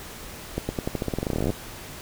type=accelerating click train; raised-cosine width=2 ms; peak=-12 dBFS; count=23; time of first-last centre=0.58-1.503 s; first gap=110 ms; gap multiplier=0.89; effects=pink hiss -40 dBFS RMS until 2.01 s